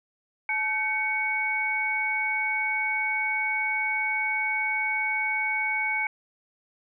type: tone cluster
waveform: sine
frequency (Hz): 863 / 1535 / 2230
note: A5 / G6 / C#7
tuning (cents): -34 / -37 / +10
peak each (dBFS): -32 / -34 / -25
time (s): 0.49-6.07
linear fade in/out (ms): 2
effects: none